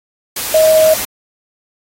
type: tone in noise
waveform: sine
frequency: 631 Hz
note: D#5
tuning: 24 cents sharp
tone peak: -6 dBFS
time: 0.54-0.94 s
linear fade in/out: 5 ms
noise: white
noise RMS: -20 dBFS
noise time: 0.36-1.05 s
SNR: +11 dB
effects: AAC 48 kbps